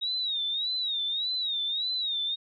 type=tone with vibrato; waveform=sine; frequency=3776 Hz; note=A#7; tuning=22 cents sharp; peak=-27 dBFS; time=0.01-2.36 s; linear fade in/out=20 ms; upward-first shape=sine; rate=1.7 Hz; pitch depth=120 cents each way; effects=none